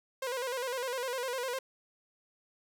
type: tone with vibrato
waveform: sawtooth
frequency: 507 Hz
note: B4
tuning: 45 cents sharp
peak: -29 dBFS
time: 0.22-1.59 s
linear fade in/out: 5 ms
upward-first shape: square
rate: 9.9 Hz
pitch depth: 77 cents each way
effects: none